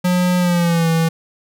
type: tone with pitch glide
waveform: square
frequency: 179.8 to 163.93 Hz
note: F#3 to E3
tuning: -49 to -9 cents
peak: -14 dBFS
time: 0.04-1.09 s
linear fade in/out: 10 ms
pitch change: -160 cents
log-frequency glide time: 0.38-0.89 s
effects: none